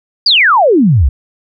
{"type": "exponential sweep", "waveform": "sine", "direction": "down", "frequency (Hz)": [4978, 57.6], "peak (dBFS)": -5, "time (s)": [0.26, 1.09], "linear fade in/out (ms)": 5, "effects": []}